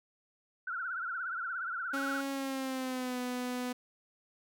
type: tone with vibrato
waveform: sine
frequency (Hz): 1433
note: F6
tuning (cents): +44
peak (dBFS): -34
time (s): 0.67-2.21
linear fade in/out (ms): 5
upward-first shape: triangle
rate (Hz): 17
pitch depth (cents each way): 150
type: tone with pitch glide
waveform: sawtooth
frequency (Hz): 274.6 to 248.9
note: C#4 to B3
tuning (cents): -16 to +14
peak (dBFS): -30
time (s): 1.93-3.73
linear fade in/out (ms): 10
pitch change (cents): -170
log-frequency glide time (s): 2.31-3.19
effects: none